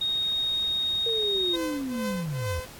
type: tone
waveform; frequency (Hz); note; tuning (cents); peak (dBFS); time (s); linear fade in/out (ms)
sine; 3729; A#7; 0; -24; 0.01-1.56; 5
type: linear sweep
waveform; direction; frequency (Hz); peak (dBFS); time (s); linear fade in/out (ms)
sine; down; 466 to 73.8; -28; 1.06-2.6; 5
type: tone with tremolo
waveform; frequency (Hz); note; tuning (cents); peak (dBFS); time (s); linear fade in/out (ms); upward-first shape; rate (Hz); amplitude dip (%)
sawtooth; 511; C5; -41; -25; 1.53-2.66; 10; triangle; 2.3; 100
effects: pink hiss -46 dBFS RMS until 2.79 s + AAC 64 kbps